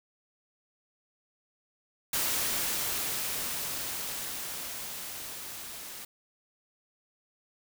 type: noise with level ramp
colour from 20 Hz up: white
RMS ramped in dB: -29 to -43 dBFS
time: 2.13-6.05 s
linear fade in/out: 5 ms
effects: none